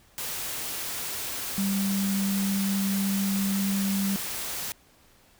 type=tone in noise; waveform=sine; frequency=196.4 Hz; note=G3; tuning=4 cents sharp; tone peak=-24 dBFS; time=1.58-4.16 s; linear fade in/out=0 ms; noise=white; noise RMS=-33 dBFS; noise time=0.18-4.72 s; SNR=+6 dB; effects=pink hiss -59 dBFS RMS until 5.39 s